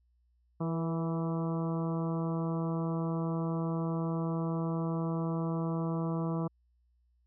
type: harmonic tone with a mistuned harmonic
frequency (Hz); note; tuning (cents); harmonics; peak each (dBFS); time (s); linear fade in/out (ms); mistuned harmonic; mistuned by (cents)
164.81; E3; 0; 1 / 2 / 3 / 4 / 5 / 6 / 7 / 8; -31 / -37 / -41 / -43 / -48 / -45 / -45 / -52; 0.6-6.48; 10; 3; -28
effects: added 60 Hz sine -67 dBFS peak until 7.26 s